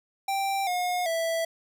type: tone with pitch steps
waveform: square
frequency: 784 / 718.9 / 659.3 Hz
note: G5 / F5 / E5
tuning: 0 / +50 / 0 cents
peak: -26 dBFS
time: 0.28-1.45 s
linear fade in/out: 5 ms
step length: 390 ms
effects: none